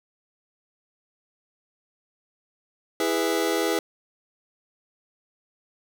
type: chord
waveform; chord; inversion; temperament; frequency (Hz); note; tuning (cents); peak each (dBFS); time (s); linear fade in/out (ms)
sawtooth; E major; none; just; 329.6 / 412 / 494.4; E4 / G#4 / B4; 0 / -14 / +2; -22 / -22 / -23; 3-3.79; 2
effects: 8-bit